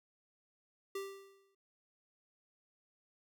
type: tone with exponential decay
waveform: square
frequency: 392 Hz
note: G4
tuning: in tune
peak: -37 dBFS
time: 0.95-1.55 s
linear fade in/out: 5 ms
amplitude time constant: 130 ms
effects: none